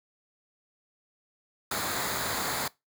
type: noise with comb filter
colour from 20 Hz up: pink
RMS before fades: -31 dBFS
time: 1.71-2.68 s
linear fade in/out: 5 ms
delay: 0.35 ms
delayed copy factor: -0.6
effects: noise-tail reverb RT60 0.2 s tail -21 dB re dry + high-pass 80 Hz 12 dB/octave